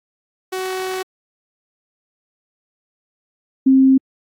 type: tone pair in turn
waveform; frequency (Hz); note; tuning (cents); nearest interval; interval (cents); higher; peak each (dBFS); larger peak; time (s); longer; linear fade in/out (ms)
sawtooth / sine; 374.5 / 265.4; F#4 / C4; +21 / +25; tritone; 596; first; -18 / -8; second; 0.52-1.03 / 3.66-3.98; first; 10
effects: AAC 64 kbps